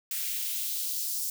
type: noise with high-pass filter sweep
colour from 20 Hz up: blue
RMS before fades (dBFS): -32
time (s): 0.11-1.3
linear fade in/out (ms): 2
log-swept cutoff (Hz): 1900 to 5700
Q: 1.3
effects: none